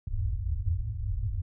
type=low-pass noise; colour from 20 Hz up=white; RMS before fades=-30 dBFS; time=0.07-1.42 s; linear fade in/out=5 ms; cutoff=110 Hz; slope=96 dB/octave; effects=none